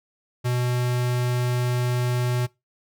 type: tone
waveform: square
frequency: 123.47 Hz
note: B2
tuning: in tune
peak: -22 dBFS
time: 0.44-2.47 s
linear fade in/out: 20 ms
effects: noise-tail reverb RT60 0.2 s tail -21 dB re dry